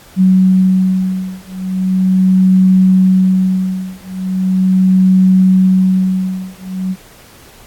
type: beating tone pair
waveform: sine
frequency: 186.8 / 187.19 Hz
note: F#3 / F#3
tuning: +17 / +20 cents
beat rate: 0.39 Hz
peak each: -11 dBFS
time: 0.16-6.96 s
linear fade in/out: 50 ms
effects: pink hiss -41 dBFS RMS until 7.66 s + AAC 64 kbps